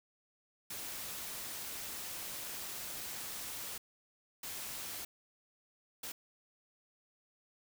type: noise bursts at uneven times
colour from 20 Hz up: white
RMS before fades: -43 dBFS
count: 3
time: 0.7-3.78 / 4.43-5.05 / 6.03-6.12 s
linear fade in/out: 5 ms
effects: none